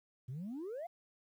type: exponential sweep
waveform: sine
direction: up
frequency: 117.5 to 730 Hz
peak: -38 dBFS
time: 0.28-0.87 s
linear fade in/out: 10 ms
effects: tanh soft clip ceiling -38 dBFS + 12-bit